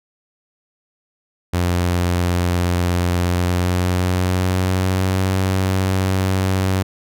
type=tone with pitch glide; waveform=sawtooth; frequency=88.3 to 94.64 Hz; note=F2 to F#2; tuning=+20 to +40 cents; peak=-12 dBFS; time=1.53-6.83 s; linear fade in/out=10 ms; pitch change=+120 cents; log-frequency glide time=3.23-5.25 s; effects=none